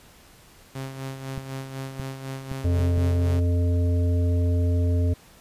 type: tone with tremolo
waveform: sawtooth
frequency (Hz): 133.9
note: C3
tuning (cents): +40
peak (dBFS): -26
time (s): 0.75-3.4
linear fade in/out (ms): 5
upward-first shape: sine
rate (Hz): 4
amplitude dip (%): 55
type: clicks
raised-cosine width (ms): 5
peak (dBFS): -20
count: 5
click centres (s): 1.378 / 1.998 / 2.516 / 2.796 / 2.978
type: harmonic tone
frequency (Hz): 87.31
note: F2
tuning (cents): 0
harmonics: 1 / 3 / 5 / 7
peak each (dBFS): -19 / -30 / -34 / -37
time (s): 2.64-5.14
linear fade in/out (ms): 10
effects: pink hiss -52 dBFS RMS until 5.4 s + resampled to 32000 Hz